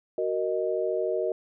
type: chord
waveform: sine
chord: D# minor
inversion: first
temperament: just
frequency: 373.4 / 466.7 / 622.3 Hz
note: F#4 / A#4 / D#5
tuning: +16 / +2 / 0 cents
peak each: -29 dBFS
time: 0.18-1.32 s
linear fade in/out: 2 ms
effects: none